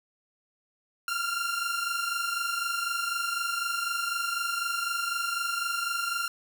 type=tone pair together; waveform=sawtooth; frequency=1372.9 / 1396.9 Hz; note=F6 / F6; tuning=-30 / 0 cents; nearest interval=unison; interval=30 cents; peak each=-28 / -27 dBFS; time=1.08-6.28 s; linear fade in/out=2 ms; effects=9-bit